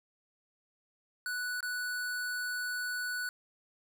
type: tone with dropouts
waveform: square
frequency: 1480 Hz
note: F#6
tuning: in tune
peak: -34 dBFS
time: 1.26-3.29 s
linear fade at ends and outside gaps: 1 ms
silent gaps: 1.606-1.628 s
effects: none